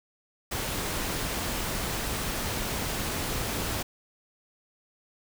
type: noise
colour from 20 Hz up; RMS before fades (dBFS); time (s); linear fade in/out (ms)
pink; -31; 0.51-3.83; 10
effects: none